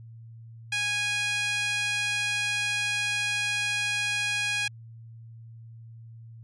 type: tone with high-pass filter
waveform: sawtooth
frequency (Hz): 826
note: G#5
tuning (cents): -10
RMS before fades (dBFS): -28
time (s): 0.72-4.68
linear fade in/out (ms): 5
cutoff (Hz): 2200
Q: 2.6
effects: added 114 Hz sine -43 dBFS peak until 6.43 s + resampled to 24000 Hz